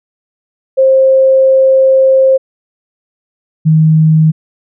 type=tone pair in turn; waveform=sine; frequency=530 / 157.57 Hz; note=C5 / D#3; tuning=+22 / +22 cents; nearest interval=octave + major sixth; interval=2100 cents; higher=first; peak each=-4 dBFS; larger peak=neither; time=0.77-2.38 / 3.65-4.32 s; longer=first; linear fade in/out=20 ms; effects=none